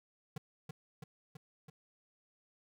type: tone with echo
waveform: square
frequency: 152.3 Hz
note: D#3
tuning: 37 cents flat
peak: -39 dBFS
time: 0.36-0.38 s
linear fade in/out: 5 ms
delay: 330 ms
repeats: 4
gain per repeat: -3 dB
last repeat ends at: 1.7 s
effects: none